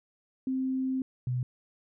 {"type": "tone pair in turn", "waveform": "sine", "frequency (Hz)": [261.6, 125.11], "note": ["C4", "B2"], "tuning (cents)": [0, 23], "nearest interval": "octave + minor second", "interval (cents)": 1277, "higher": "first", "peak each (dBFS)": -27, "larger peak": "neither", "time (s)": [[0.47, 1.02], [1.27, 1.43]], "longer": "first", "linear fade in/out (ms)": 2, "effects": []}